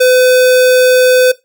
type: tone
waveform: square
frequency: 506 Hz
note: B4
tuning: 42 cents sharp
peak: -6 dBFS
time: 0-1.32 s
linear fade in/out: 10 ms
effects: noise-tail reverb RT60 0.2 s tail -18 dB re dry